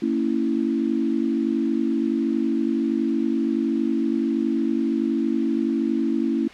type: chord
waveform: sine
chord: A# diminished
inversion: none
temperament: equal with one note detuned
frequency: 228.2 / 277.2 / 329.6 Hz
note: A#3 / C#4 / E4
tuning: -37 / 0 / 0 cents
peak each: -24 dBFS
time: 0.02-6.48 s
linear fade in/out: 5 ms
effects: white hiss -42 dBFS RMS until 6.53 s + low-pass 3000 Hz 12 dB/octave